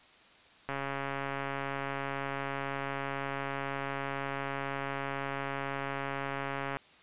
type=click train; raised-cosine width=0.5 ms; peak=-20 dBFS; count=840; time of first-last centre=0.69-6.77 s; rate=138 Hz; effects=white hiss -58 dBFS RMS until 7.02 s + resampled to 8000 Hz